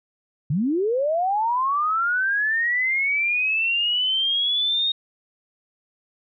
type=linear sweep; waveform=sine; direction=up; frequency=130 to 3729 Hz; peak=-19 dBFS; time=0.5-4.92 s; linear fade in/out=5 ms; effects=none